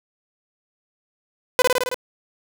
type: tone with echo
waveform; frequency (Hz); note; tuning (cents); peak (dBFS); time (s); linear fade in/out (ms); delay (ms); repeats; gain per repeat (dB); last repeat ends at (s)
sawtooth; 503; B4; +32; -8; 1.59-1.62; 0; 54; 6; -2; 1.944
effects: none